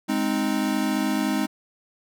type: chord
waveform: square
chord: Ab major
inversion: none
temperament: equal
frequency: 207.7 / 261.6 / 311.1 Hz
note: Ab3 / C4 / Eb4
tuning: 0 / 0 / 0 cents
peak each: -27 dBFS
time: 0.08-1.47 s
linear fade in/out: 20 ms
effects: none